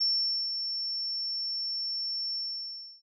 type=tone with ADSR envelope; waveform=sine; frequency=5420 Hz; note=E8; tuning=47 cents sharp; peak=-23 dBFS; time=0-3.02 s; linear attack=16 ms; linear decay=480 ms; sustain=-7 dB; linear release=670 ms; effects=none